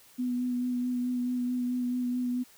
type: tone with vibrato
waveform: sine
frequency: 247.6 Hz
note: B3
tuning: 5 cents sharp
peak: -27 dBFS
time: 0.18-2.44 s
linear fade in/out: 20 ms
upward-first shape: sine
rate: 4.6 Hz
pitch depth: 18 cents each way
effects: white hiss -57 dBFS RMS until 2.57 s